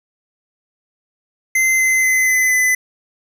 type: tone with pitch steps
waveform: square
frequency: 2070 / 2056 / 2042 / 2027 / 2013 Hz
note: C7 / C7 / C7 / B6 / B6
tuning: -19 / -31 / -43 / +45 / +33 cents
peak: -13 dBFS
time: 1.55-2.75 s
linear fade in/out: 5 ms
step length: 240 ms
effects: none